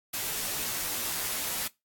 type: noise with comb filter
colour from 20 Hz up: white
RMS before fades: -32 dBFS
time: 0.13-1.68 s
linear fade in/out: 10 ms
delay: 15 ms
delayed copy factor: -0.85
effects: noise-tail reverb RT60 0.2 s tail -20 dB re dry + AAC 64 kbps